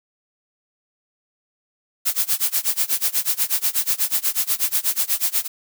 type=noise with tremolo; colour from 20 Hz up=blue; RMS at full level=-18 dBFS; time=2.05-5.48 s; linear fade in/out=20 ms; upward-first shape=sine; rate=8.2 Hz; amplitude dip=95%; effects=none